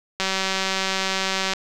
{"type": "click train", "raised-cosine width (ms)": 0.2, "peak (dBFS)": -6, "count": 256, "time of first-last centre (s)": [0.2, 1.535], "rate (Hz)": 191, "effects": []}